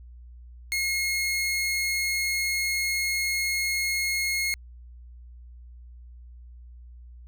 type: tone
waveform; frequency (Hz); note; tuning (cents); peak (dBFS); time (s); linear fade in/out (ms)
sawtooth; 2158; C#7; -47; -21; 0.72-4.54; 0
effects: added 60 Hz sine -43 dBFS peak until 7.27 s